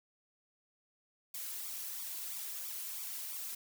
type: noise with flanger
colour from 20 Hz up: blue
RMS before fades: -42 dBFS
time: 1.34-3.55 s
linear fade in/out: 5 ms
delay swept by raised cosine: 0.85 to 3.05 ms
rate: 3 Hz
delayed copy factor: +0.9
effects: none

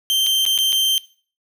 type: tone with dropouts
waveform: 40% pulse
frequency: 3136 Hz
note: G7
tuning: in tune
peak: -15 dBFS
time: 0.1-0.98 s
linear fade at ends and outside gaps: 0 ms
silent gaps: 0.264-0.268 / 0.453-0.463 / 0.578-0.587 / 0.723-0.728 s
effects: noise-tail reverb RT60 0.4 s tail -18 dB re dry

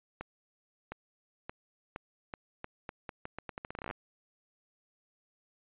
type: accelerating click train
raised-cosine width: 0.5 ms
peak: -24 dBFS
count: 23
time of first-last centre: 0.21-3.911 s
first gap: 710 ms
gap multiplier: 0.81
effects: resampled to 8000 Hz

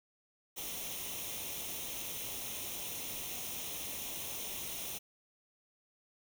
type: noise with comb filter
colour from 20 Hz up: white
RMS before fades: -41 dBFS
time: 0.56-4.99 s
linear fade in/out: 20 ms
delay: 0.32 ms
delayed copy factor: +0.65
effects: none

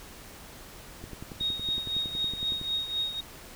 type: click train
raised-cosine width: 3 ms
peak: -27 dBFS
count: 18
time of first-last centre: 1.04-2.614 s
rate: 10.8 Hz
type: tone with tremolo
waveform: sine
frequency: 3744 Hz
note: A#7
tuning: 7 cents sharp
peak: -25 dBFS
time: 1.4-3.21 s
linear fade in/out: 10 ms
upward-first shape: triangle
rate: 3.9 Hz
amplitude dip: 75%
effects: pink hiss -47 dBFS RMS until 3.55 s

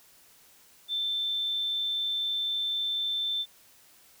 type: tone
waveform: sine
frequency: 3548 Hz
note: A7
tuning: 14 cents sharp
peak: -27 dBFS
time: 0.88-3.46 s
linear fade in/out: 50 ms
effects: white hiss -58 dBFS RMS until 4.2 s

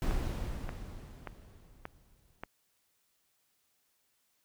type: noise with exponential decay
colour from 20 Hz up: brown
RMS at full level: -30 dBFS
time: 0.02-2.46 s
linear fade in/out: 1 ms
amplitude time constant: 530 ms
type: click train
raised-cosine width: 0.5 ms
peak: -24 dBFS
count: 5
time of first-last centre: 0.11-2.436 s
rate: 1.72 Hz
effects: white hiss -75 dBFS RMS until 4.44 s

